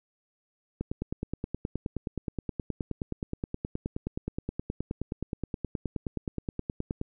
click train, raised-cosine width 3 ms, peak -18 dBFS, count 60, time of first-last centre 0.81-7.014 s, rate 9.51 Hz, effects none

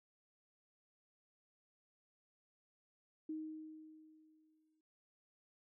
sine tone with exponential decay, 312.8 Hz, D#4, 9 cents sharp, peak -39 dBFS, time 3.29-4.81 s, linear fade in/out 5 ms, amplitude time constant 330 ms, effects none

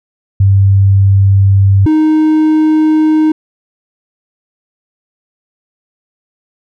sine / triangle tone pair in turn, 98 / 311.1 Hz, G2 / D#4, 0 / 0 cents, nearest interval octave + minor sixth, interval 2000 cents, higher second, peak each -4 dBFS, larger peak neither, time 0.4-1.86 / 1.86-3.32 s, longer neither, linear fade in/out 5 ms, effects none

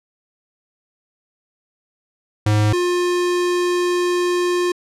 square tone pair in turn, 105.8 / 354.9 Hz, G#2 / F4, +33 / +28 cents, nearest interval octave + major sixth, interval 2095 cents, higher second, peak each -14 / -17 dBFS, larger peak first, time 2.46-2.73 / 2.73-4.72 s, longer second, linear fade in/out 5 ms, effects low-pass 9000 Hz 12 dB/octave

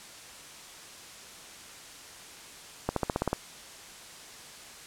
accelerating click train, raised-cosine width 1 ms, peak -12 dBFS, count 8, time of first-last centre 2.89-3.33 s, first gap 73 ms, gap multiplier 0.95, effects white hiss -47 dBFS RMS until 4.86 s + low-pass 9000 Hz 12 dB/octave

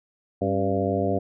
harmonic tone with a mistuned harmonic, 98 Hz, G2, in tune, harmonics 1 / 2 / 3 / 4 / 5 / 6 / 7, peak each -29 / -29 / -29 / -29 / -29 / -29 / -29 dBFS, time 0.41-1.19 s, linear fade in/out 10 ms, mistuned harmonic 3, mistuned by -80 cents, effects none

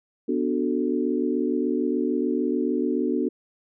sine chord, B minor seventh, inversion none, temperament equal, 246.9 / 293.7 / 370 / 440 Hz, B3 / D4 / F#4 / A4, 0 / 0 / 0 / 0 cents, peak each -26 / -26 / -27 / -30 dBFS, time 0.28-3.29 s, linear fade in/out 10 ms, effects none

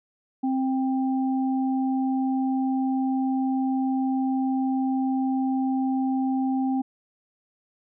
sine tone pair together, 263.3 / 790 Hz, C4 / G5, +11 / +13 cents, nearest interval octave + perfect fifth, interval 1902 cents, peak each -22 / -31 dBFS, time 0.43-6.82 s, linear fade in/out 10 ms, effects none

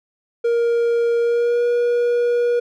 triangle tone with pitch glide, 469.2 to 479.9 Hz, A#4 to B4, +11 to -50 cents, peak -13 dBFS, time 0.44-2.6 s, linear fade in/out 10 ms, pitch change +39 cents, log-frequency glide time 1.2-1.65 s, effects none

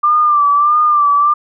sine tone with vibrato, 1184 Hz, D6, 14 cents sharp, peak -8 dBFS, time 0.03-1.34 s, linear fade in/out 10 ms, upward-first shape sine, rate 1.6 Hz, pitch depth 52 cents each way, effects none

